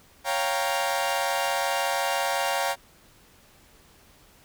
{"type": "chord", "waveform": "sawtooth", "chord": "G half-diminished seventh", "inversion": "second", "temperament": "equal", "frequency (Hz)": [554.4, 698.5, 784, 932.3], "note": ["Db5", "F5", "G5", "Bb5"], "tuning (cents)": [0, 0, 0, 0], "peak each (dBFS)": -26, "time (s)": [0.24, 2.76], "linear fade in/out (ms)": 50, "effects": ["pink hiss -56 dBFS RMS until 4.44 s"]}